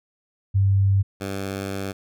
sine / 10% pulse tone pair in turn, 98 / 97.55 Hz, G2 / G2, 0 / -8 cents, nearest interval unison, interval 8 cents, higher first, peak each -15 / -19 dBFS, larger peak first, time 0.54-1.03 / 1.2-1.93 s, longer second, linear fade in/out 20 ms, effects none

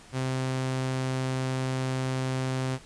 sawtooth tone, 130.5 Hz, C3, 4 cents flat, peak -23 dBFS, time 0.12-2.79 s, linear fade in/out 50 ms, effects pink hiss -51 dBFS RMS until 2.85 s + resampled to 22050 Hz

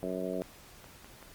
harmonic tone, 92.5 Hz, F#2, in tune, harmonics 2 / 3 / 4 / 5 / 6 / 7, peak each -39 / -39 / -39 / -39 / -39 / -39 dBFS, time 0.03-0.42 s, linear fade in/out 0 ms
clicks, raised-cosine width 0.5 ms, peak -35 dBFS, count 3, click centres 0.843 / 1.045 / 1.227 s
effects pink hiss -54 dBFS RMS until 1.34 s + Opus 32 kbps

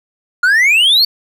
triangle exponential sweep, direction up, 1396.9 to 4539 Hz, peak -6 dBFS, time 0.43-1.05 s, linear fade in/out 5 ms, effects none

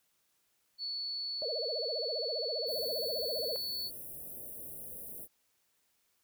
sine tone, 4435 Hz, C#8, in tune, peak -35 dBFS, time 0.78-3.91 s, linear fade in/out 50 ms
sine tone with vibrato, 539 Hz, C#5, 49 cents flat, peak -35 dBFS, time 1.42-3.56 s, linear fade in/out 0 ms, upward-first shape sine, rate 15 Hz, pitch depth 300 cents each way
white band-stop noise, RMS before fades -45 dBFS, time 2.66-5.28 s, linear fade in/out 50 ms, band 650 to 10000 Hz, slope 48 dB/octave
effects white hiss -75 dBFS RMS until 6.23 s

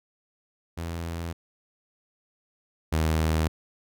sawtooth tone pair in turn, 83.9 / 79.26 Hz, E2 / D#2, +31 / +33 cents, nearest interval minor second, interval 98 cents, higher first, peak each -27 / -18 dBFS, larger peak second, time 0.77-1.33 / 2.92-3.48 s, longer neither, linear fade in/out 10 ms, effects none

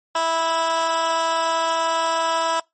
15% pulse tone with high-pass filter, 328.2 Hz, E4, 8 cents flat, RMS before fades -21 dBFS, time 0.15-2.6 s, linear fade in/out 5 ms, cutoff 800 Hz, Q 1.5, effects noise-tail reverb RT60 0.2 s tail -25 dB re dry + MP3 32 kbps

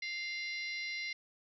harmonic tone with a mistuned harmonic, 698.5 Hz, F5, in tune, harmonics 3 / 4 / 5 / 6 / 7 / 8, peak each -38 / -50 / -53 / -45 / -49 / -51 dBFS, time 0.02-1.13 s, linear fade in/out 5 ms, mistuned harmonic 6, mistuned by -50 cents, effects none

